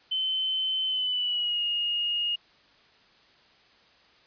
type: tone with pitch glide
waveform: sine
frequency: 3064 to 2859 Hz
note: G7 to F7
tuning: -40 to +40 cents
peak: -25 dBFS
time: 0.11-2.36 s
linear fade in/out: 10 ms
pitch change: -120 cents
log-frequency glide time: 0.87-1.63 s
effects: white hiss -59 dBFS RMS until 4.26 s + resampled to 11025 Hz